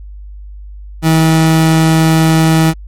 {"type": "tone", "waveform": "30% pulse", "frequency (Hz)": 160.6, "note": "E3", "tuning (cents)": -45, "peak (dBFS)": -4, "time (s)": [1.02, 2.74], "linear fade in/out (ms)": 50, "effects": ["added 50 Hz sine -27 dBFS peak until 2.87 s", "MP3 64 kbps"]}